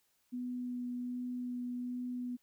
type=tone with vibrato; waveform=sine; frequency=246.9 Hz; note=B3; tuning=in tune; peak=-36 dBFS; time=0.32-2.37 s; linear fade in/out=20 ms; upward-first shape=sine; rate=1.3 Hz; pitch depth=9 cents each way; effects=white hiss -75 dBFS RMS until 2.42 s